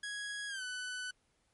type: tone with pitch glide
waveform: sawtooth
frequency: 1661.2 to 1497.2 Hz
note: G#6 to F#6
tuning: 0 to +20 cents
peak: -35 dBFS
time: 0.03-1.11 s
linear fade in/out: 5 ms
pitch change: -180 cents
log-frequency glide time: 0.48-0.63 s
effects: pink hiss -75 dBFS RMS until 1.53 s + MP3 48 kbps